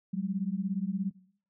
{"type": "beating tone pair", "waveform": "sine", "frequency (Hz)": [185, 202], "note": ["F#3", "G#3"], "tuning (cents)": [0, -48], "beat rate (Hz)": 17, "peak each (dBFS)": [-31, -33], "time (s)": [0.13, 1.11], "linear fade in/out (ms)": 10, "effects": ["noise-tail reverb RT60 0.6 s tail -20 dB re dry"]}